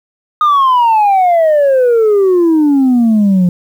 sine exponential sweep, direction down, 1239 to 174.1 Hz, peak -4 dBFS, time 0.41-3.49 s, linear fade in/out 2 ms, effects tanh soft clip ceiling -5 dBFS + 7-bit

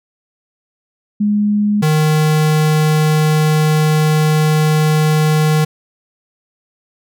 sine / square tone pair in turn, 207.7 / 154.35 Hz, G#3 / D#3, 0 / -14 cents, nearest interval perfect fourth, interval 514 cents, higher first, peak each -11 dBFS, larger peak neither, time 1.2-1.82 / 1.82-5.65 s, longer second, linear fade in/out 10 ms, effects none

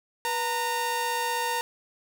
sawtooth tone pair together, 487.9 / 920 Hz, B4 / A#5, -21 / -23 cents, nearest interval major seventh, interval 1098 cents, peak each -29 / -23 dBFS, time 0.25-1.61 s, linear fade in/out 0 ms, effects none

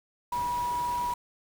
sine tone in noise, 970 Hz, B5, 31 cents flat, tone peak -27 dBFS, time 0.32-1.14 s, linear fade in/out 5 ms, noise pink, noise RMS -42 dBFS, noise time 0.32-1.14 s, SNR +12 dB, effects none

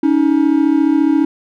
triangle tone pair together, 282.1 / 316.6 Hz, C#4 / D#4, +30 / +30 cents, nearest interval major second, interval 200 cents, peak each -11 dBFS, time 0.03-1.25 s, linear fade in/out 5 ms, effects none

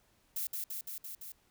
violet noise with echo, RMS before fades -36 dBFS, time 0.36-0.47 s, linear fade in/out 2 ms, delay 170 ms, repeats 5, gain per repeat -2 dB, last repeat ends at 1.32 s, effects pink hiss -70 dBFS RMS until 1.5 s

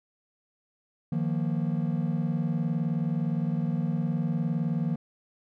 triangle chord, Eb suspended second, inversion none, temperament just, 155.56 / 175.01 / 233.3 Hz, Eb3 / F3 / Bb3, 0 / +4 / +2 cents, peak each -26 / -27 / -29 dBFS, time 1.12-4.96 s, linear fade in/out 5 ms, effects tanh soft clip ceiling -17 dBFS

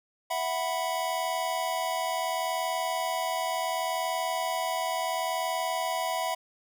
square chord, E suspended second, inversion none, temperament equal, 659.3 / 740 / 987.8 Hz, E5 / F#5 / B5, 0 / 0 / 0 cents, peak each -33 dBFS, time 0.3-6.35 s, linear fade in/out 10 ms, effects none

